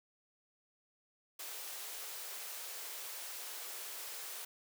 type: high-pass noise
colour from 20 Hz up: white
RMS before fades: -45 dBFS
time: 1.39-4.45 s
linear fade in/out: 5 ms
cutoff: 370 Hz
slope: 48 dB/octave
effects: none